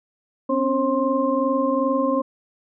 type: tone cluster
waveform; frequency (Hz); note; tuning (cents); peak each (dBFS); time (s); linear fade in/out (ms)
sine; 257.6 / 280.1 / 536 / 1054; C4 / C#4 / C5 / C6; -27 / +18 / +42 / +12; -24 / -24 / -22 / -25; 0.49-2.22; 10
effects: none